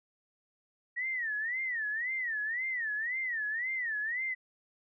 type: tone with vibrato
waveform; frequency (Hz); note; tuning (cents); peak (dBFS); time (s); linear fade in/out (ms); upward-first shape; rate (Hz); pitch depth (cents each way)
sine; 1883; A#6; +17; -31; 0.96-4.35; 20; sine; 1.9; 190
effects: none